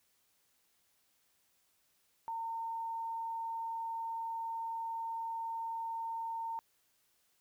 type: tone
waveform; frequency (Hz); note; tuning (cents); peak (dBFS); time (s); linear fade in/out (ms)
sine; 911; A#5; -40; -36; 2.28-6.59; 0
effects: white hiss -74 dBFS RMS until 7.4 s